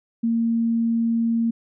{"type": "tone", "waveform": "sine", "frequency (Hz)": 230, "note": "A#3", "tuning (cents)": -23, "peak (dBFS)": -18, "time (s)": [0.23, 1.51], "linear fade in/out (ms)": 10, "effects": []}